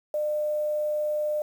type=tone with quantisation; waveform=sine; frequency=602 Hz; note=D5; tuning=43 cents sharp; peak=-24 dBFS; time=0.14-1.42 s; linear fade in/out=2 ms; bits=8; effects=none